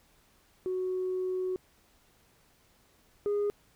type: tone pair in turn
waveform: sine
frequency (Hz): 370 / 410.8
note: F#4 / G#4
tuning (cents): 0 / -19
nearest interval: major second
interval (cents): 181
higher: second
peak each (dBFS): -28 / -24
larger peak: second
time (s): 0.66-1.56 / 3.26-3.5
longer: first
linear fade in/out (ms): 0
effects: tanh soft clip ceiling -25 dBFS + pink hiss -65 dBFS RMS until 3.75 s